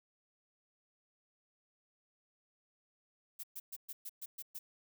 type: noise bursts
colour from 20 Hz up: violet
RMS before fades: -44 dBFS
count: 8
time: 3.39-4.59 s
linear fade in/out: 10 ms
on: 45 ms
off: 120 ms
effects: none